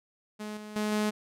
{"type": "tone with level steps", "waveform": "sawtooth", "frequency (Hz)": 211.7, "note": "G#3", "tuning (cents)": 33, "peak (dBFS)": [-32, -37, -24, -22], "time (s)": [0.39, 1.11], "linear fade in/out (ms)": 20, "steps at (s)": [0.57, 0.76, 0.92], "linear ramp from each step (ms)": 2, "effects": ["low-pass 12000 Hz 12 dB/octave"]}